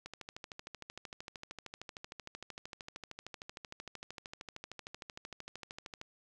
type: click train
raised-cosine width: 0.2 ms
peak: -27 dBFS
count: 79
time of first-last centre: 0.06-6.014 s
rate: 13.1 Hz
effects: none